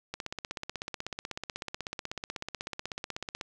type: click train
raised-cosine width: 0.2 ms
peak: -18 dBFS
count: 54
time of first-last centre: 0.14-3.412 s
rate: 16.2 Hz
effects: none